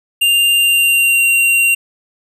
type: tone with pitch glide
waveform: square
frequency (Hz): 2794 to 2759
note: F7 to F7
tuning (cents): 0 to -22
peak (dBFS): -10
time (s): 0.21-1.75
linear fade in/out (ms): 10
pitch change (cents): -22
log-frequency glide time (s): 0.55-1.24
effects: none